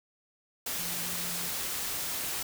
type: tone in noise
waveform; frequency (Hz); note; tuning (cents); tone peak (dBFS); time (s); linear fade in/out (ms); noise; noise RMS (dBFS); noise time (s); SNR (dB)
sine; 174.61; F3; 0; -44; 0.79-1.49; 5; white; -34; 0.66-2.43; -13
effects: none